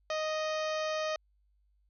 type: harmonic tone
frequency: 622.3 Hz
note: D#5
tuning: in tune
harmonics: 1 / 2 / 3 / 4 / 5 / 6 / 7 / 8 / 9 / 10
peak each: -32 / -38 / -42 / -44 / -46 / -48 / -49 / -50 / -51 / -52 dBFS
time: 0.1-1.16 s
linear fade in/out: 2 ms
effects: added 50 Hz sine -67 dBFS peak until 1.89 s